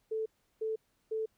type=tone bursts; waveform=sine; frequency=440 Hz; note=A4; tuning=in tune; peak=-31 dBFS; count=3; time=0.11-1.26 s; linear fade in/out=10 ms; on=150 ms; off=350 ms; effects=pink hiss -75 dBFS RMS until 1.37 s